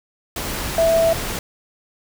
sine tone in noise, 659.3 Hz, E5, in tune, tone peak -13 dBFS, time 0.78-1.13 s, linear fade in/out 2 ms, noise pink, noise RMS -26 dBFS, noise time 0.36-1.39 s, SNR +10 dB, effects none

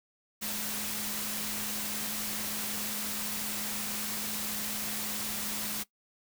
sine tone in noise, 210.8 Hz, G#3, 26 cents sharp, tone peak -43 dBFS, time 0.41-5.84 s, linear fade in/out 20 ms, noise white, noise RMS -35 dBFS, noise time 0.41-5.84 s, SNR -11 dB, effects noise-tail reverb RT60 0.1 s tail -19 dB re dry

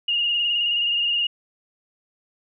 sine tone with vibrato, 2841 Hz, F7, 29 cents sharp, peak -19 dBFS, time 0.08-1.27 s, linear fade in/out 5 ms, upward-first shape sine, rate 19 Hz, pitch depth 35 cents each way, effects none

